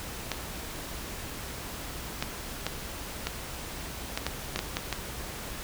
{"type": "clicks", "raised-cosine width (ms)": 0.2, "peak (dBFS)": -11, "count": 10, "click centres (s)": [0.317, 2.225, 2.666, 3.27, 4.175, 4.266, 4.56, 4.591, 4.769, 4.927], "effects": ["added 60 Hz sine -46 dBFS peak until 5.63 s", "pink hiss -39 dBFS RMS until 5.63 s"]}